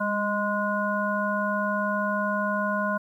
harmonic tone with a mistuned harmonic, 207.7 Hz, G#3, in tune, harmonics 1 / 3 / 5 / 7, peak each -29 / -29 / -29 / -29 dBFS, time 0-2.98 s, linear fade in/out 10 ms, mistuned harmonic 1, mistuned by -36 cents, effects 10-bit

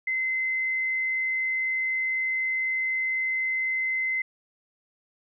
sine tone, 2058 Hz, C7, 29 cents flat, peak -24 dBFS, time 0.07-4.22 s, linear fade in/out 5 ms, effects none

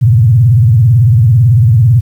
sine tone with vibrato, 116.2 Hz, A#2, 5 cents flat, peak -3 dBFS, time 0.01-2.01 s, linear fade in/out 20 ms, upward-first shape sine, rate 18 Hz, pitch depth 260 cents each way, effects 7-bit

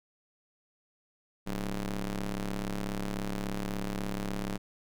sawtooth ring-modulated tone, 103.83 Hz, G#2, in tune, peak -25 dBFS, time 1.46-4.58 s, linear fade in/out 20 ms, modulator 85.5 Hz, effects none

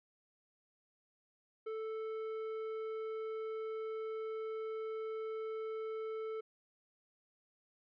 sine tone with tanh clipping, 440 Hz, A4, in tune, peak -40 dBFS, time 1.66-6.41 s, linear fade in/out 10 ms, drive 10 dB, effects none

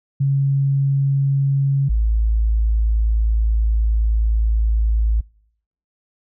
sine tone pair in turn, 138 / 54.77 Hz, C#3 / A1, -7 / -7 cents, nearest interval octave + major third, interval 1600 cents, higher first, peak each -14 dBFS, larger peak neither, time 0.2-1.89 / 1.89-5.21 s, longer second, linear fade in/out 10 ms, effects noise-tail reverb RT60 0.7 s tail -26 dB re dry

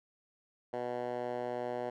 10% pulse tone with band-pass filter, 122.6 Hz, B2, 12 cents flat, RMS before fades -37 dBFS, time 0.73-1.9 s, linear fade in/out 5 ms, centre 630 Hz, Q 1.4, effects none

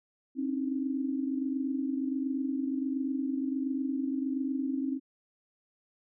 sine tone cluster, 265.5 / 286.9 / 314 Hz, C4 / D4 / D#4, +25 / -40 / +16 cents, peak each -30 / -38 / -36 dBFS, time 0.35-5 s, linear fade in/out 50 ms, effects none

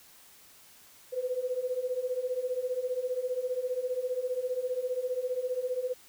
sine beating tone pair, 493.9 / 508.9 Hz, B4 / C5, 0 / -48 cents, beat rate 15 Hz, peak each -34 / -31 dBFS, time 1.12-5.94 s, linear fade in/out 20 ms, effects white hiss -56 dBFS RMS until 6.08 s

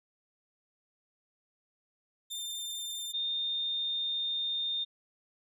sawtooth / sine tone pair in turn, 3595 / 3637 Hz, A7 / A#7, +36 / -43 cents, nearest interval unison, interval 21 cents, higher second, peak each -33 / -30 dBFS, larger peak second, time 2.3-3.13 / 3.13-4.85 s, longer second, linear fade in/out 20 ms, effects none

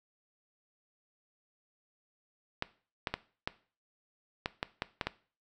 clicks, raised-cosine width 0.3 ms, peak -15 dBFS, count 9, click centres 2.624 / 3.072 / 3.14 / 3.475 / 4.459 / 4.629 / 4.821 / 5.012 / 5.07 s, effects noise-tail reverb RT60 0.4 s tail -18 dB re dry

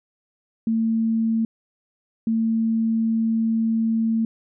sine tone bursts at uneven times, 225 Hz, A3, 39 cents sharp, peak -18 dBFS, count 2, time 0.67-1.45 / 2.27-4.25 s, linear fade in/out 2 ms, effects none

